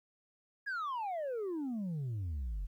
sine exponential sweep, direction down, 1697 to 42.03 Hz, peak -32 dBFS, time 0.66-2.67 s, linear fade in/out 20 ms, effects tanh soft clip ceiling -34 dBFS + 12-bit

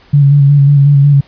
sine tone with vibrato, 141.8 Hz, C#3, 40 cents sharp, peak -3 dBFS, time 0.13-1.21 s, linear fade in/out 10 ms, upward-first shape square, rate 5.5 Hz, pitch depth 27 cents each way, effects pink hiss -44 dBFS RMS until 1.27 s + resampled to 11025 Hz

